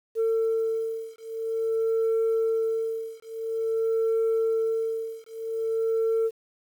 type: beating tone pair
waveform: sine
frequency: 449.5 / 449.99 Hz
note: A4 / A4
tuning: +37 / +39 cents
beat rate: 0.49 Hz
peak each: -25 dBFS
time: 0.15-6.31 s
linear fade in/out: 50 ms
effects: tanh soft clip ceiling -19 dBFS + 9-bit